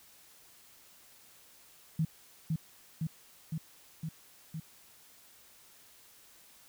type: tone with echo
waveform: sine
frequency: 160 Hz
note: D#3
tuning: 49 cents sharp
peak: -26 dBFS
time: 1.99-2.05 s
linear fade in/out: 5 ms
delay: 510 ms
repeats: 5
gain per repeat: -2 dB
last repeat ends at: 4.6 s
effects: white hiss -59 dBFS RMS until 6.68 s